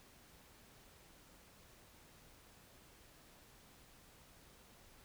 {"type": "silence", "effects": ["pink hiss -63 dBFS RMS until 5.04 s"]}